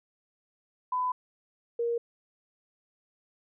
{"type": "tone pair in turn", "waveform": "sine", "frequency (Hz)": [1003, 469.7], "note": ["B5", "A#4"], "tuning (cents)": [26, 13], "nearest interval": "octave + minor second", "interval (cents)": 1313, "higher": "first", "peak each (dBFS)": -26, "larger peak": "neither", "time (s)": [[0.92, 1.12], [1.79, 1.98]], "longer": "first", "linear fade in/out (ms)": 5, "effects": []}